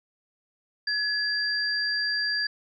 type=tone pair together; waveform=sine; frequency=1690 / 4739 Hz; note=G#6 / D8; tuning=+30 / +15 cents; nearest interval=octave + tritone; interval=1785 cents; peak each=-27 dBFS; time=0.87-2.47 s; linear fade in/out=5 ms; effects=none